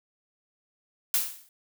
blue noise with exponential decay, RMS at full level -21 dBFS, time 1.14-1.49 s, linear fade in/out 1 ms, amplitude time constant 74 ms, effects none

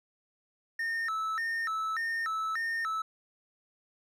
triangle tone with vibrato, 1546 Hz, G6, 24 cents flat, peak -28 dBFS, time 0.79-3.02 s, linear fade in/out 5 ms, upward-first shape square, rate 1.7 Hz, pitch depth 290 cents each way, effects none

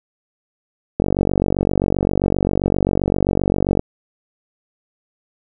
click train, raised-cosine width 2 ms, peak -3 dBFS, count 134, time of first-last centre 1-3.794 s, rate 47.6 Hz, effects none

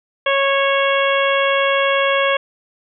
harmonic tone, 551 Hz, C#5, 11 cents flat, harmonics 1 / 2 / 3 / 4 / 5 / 6, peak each -17 / -20 / -22 / -23 / -24 / -25 dBFS, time 0.26-2.37 s, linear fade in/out 5 ms, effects none

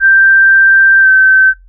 sine tone with pitch glide, 1571 to 1541.3 Hz, G6 to G6, +3 to -30 cents, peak -3 dBFS, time 0-1.54 s, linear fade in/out 50 ms, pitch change -33 cents, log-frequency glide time 1.01-1.08 s, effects noise-tail reverb RT60 0.2 s tail -26 dB re dry + added 44 Hz sine -37 dBFS peak until 1.68 s

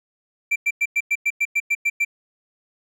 triangle tone bursts, 2349 Hz, D7, in tune, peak -15 dBFS, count 11, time 0.51-2.049 s, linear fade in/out 10 ms, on 49 ms, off 100 ms, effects none

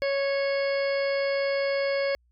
harmonic tone with a mistuned harmonic, 554.4 Hz, C#5, in tune, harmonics 1 / 2 / 3 / 4 / 5 / 6 / 8 / 9, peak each -24 / -40 / -36 / -34 / -45 / -47 / -40 / -43 dBFS, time 0.02-2.15 s, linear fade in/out 0 ms, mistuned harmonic 4, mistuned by -23 cents, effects added 60 Hz sine -62 dBFS peak until 2.31 s

